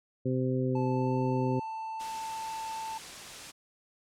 harmonic tone, 128.8 Hz, C3, 27 cents flat, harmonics 1 / 2 / 3 / 4, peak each -30 / -31 / -33 / -36 dBFS, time 0.25-1.6 s, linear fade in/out 10 ms
triangle tone with pitch glide, 875 to 886.7 Hz, A5 to A5, -10 to +13 cents, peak -33 dBFS, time 0.75-2.98 s, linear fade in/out 5 ms, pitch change +23 cents, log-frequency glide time 0.86-1.14 s
white noise, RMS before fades -43 dBFS, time 1.99-3.52 s, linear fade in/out 20 ms
effects low-pass 8000 Hz 12 dB/octave

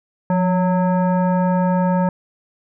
sine tone with frequency modulation, 178.1 Hz, F3, 34 cents sharp, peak -14 dBFS, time 0.3-2.09 s, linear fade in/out 2 ms, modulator 735 Hz, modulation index 0.86, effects none

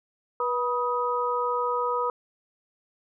sine tone cluster, 486.6 / 976 / 1254 Hz, B4 / B5 / D#6, -26 / -21 / +13 cents, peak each -28 dBFS, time 0.4-2.1 s, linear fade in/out 2 ms, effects none

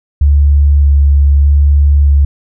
sine tone with vibrato, 71.3 Hz, C#2, 49 cents sharp, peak -4 dBFS, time 0.21-2.25 s, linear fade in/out 5 ms, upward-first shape square, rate 0.81 Hz, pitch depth 12 cents each way, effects none

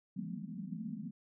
pink band-pass noise, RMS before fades -42 dBFS, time 0.16-1.11 s, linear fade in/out 10 ms, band 160 to 250 Hz, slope 96 dB/octave, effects none

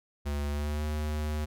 square tone with pitch glide, 72.4 to 75.78 Hz, D2 to D#2, -24 to -45 cents, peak -30 dBFS, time 0.25-1.46 s, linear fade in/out 20 ms, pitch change +79 cents, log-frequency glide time 0.49-0.84 s, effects none

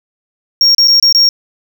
triangle tone with dropouts, 5560 Hz, F8, 9 cents flat, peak -4 dBFS, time 0.61-1.29 s, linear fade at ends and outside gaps 1 ms, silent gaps 0.748-0.782 / 0.875-0.881 / 0.999-1.026 / 1.126-1.148 s, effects none

